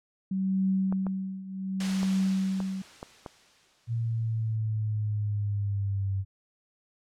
sine tone with tremolo, 190.8 Hz, G3, 47 cents flat, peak -22 dBFS, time 0.31-2.82 s, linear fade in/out 5 ms, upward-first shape triangle, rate 0.66 Hz, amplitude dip 85%
clicks, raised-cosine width 1 ms, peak -23 dBFS, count 6, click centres 0.925 / 1.067 / 2.031 / 2.603 / 3.029 / 3.262 s
white noise with exponential decay, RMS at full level -34 dBFS, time 1.8-4.56 s, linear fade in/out 5 ms, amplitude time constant 600 ms
sine exponential sweep, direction down, 116.54 to 96.4 Hz, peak -26 dBFS, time 3.87-6.25 s, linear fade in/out 50 ms
effects low-pass 6000 Hz 12 dB/octave

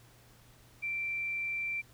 sine tone, 2349 Hz, D7, in tune, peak -32 dBFS, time 0.82-1.82 s, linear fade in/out 20 ms, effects added 119 Hz sine -61 dBFS peak until 1.93 s + pink hiss -61 dBFS RMS until 1.93 s

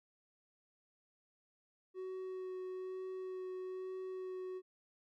triangle tone with vibrato, 372.6 Hz, F#4, 12 cents sharp, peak -39 dBFS, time 1.94-4.62 s, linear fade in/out 50 ms, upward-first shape sine, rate 1.1 Hz, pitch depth 10 cents each way, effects none

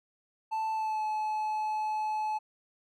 triangle tone with pitch glide, 880 to 859.4 Hz, A5 to A5, 0 to -41 cents, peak -27 dBFS, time 0.51-2.39 s, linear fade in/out 20 ms, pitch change -41 cents, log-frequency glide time 0.73-1.04 s, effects none

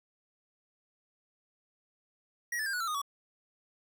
square tone with pitch steps, 1903 / 1745.1 / 1600.2 / 1467.4 / 1345.6 / 1233.9 / 1131.5 Hz, A#6 / A6 / G6 / F#6 / E6 / D#6 / C#6, +35 / -15 / +35 / -15 / +35 / -15 / +35 cents, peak -32 dBFS, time 2.52-3.017 s, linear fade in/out 5 ms, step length 71 ms, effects none

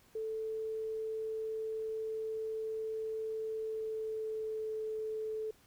sine tone with pitch glide, 440 to 435.7 Hz, A4 to A4, 0 to -17 cents, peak -35 dBFS, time 0.15-5.51 s, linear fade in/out 5 ms, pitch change -17 cents, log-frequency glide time 3.52-4.77 s, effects pink hiss -65 dBFS RMS until 5.66 s

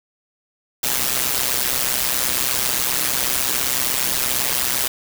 white noise with amplitude modulation, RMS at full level -17 dBFS, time 0.83-4.88 s, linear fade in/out 5 ms, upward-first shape sine, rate 128 Hz, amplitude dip 85%, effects none

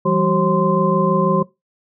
sine tone cluster, 167.5 / 193.7 / 380.5 / 537 / 1038 Hz, E3 / G3 / F#4 / C5 / C6, +28 / -20 / +48 / +45 / -14 cents, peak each -20 dBFS, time 0.05-1.43 s, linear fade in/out 10 ms, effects noise-tail reverb RT60 0.2 s tail -19 dB re dry

